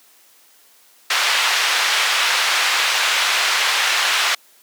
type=band-pass noise; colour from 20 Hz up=white; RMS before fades=-18 dBFS; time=1.1-4.35 s; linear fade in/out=5 ms; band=990 to 3400 Hz; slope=12 dB/octave; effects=white hiss -52 dBFS RMS until 4.62 s + high-pass 300 Hz 12 dB/octave